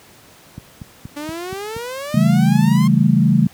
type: click train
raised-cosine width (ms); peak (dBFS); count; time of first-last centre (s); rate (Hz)
5; -17; 6; 0.58-1.765; 4.22
type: exponential sweep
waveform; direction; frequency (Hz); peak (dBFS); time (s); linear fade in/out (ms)
sawtooth; up; 287.1 to 1075; -22; 1.16-2.88; 10
type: chord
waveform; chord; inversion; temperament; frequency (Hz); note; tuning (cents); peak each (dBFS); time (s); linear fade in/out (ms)
sine; A dominant seventh; first; equal; 138.59 / 164.81 / 196 / 220; C#3 / E3 / G3 / A3; 0 / 0 / 0 / 0; -16; 2.14-3.47; 5
effects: pink hiss -46 dBFS RMS until 3.53 s + high-pass 80 Hz 12 dB/octave